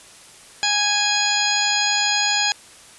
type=harmonic tone with a mistuned harmonic; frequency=828 Hz; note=G#5; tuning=5 cents flat; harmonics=1 / 2 / 3 / 4 / 5 / 6 / 8; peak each=-25 / -25 / -25 / -25 / -25 / -25 / -25 dBFS; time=0.63-2.52 s; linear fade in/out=0 ms; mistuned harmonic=8; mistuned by=+33 cents; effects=white hiss -45 dBFS RMS until 2.98 s + resampled to 24000 Hz